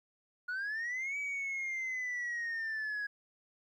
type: linear two-way sweep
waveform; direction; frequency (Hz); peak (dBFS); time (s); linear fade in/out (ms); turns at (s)
sine; up then down; 1433 to 2291 to 1655; -32; 0.48-3.07; 10; 1.18
effects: tanh soft clip ceiling -33 dBFS + 12-bit